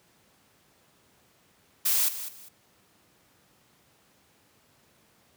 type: noise with echo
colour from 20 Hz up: blue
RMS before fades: -24 dBFS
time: 1.85-2.09 s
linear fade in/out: 10 ms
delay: 200 ms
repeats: 2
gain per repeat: -12 dB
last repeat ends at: 2.49 s
effects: pink hiss -63 dBFS RMS until 5.36 s + high-pass 100 Hz 12 dB/octave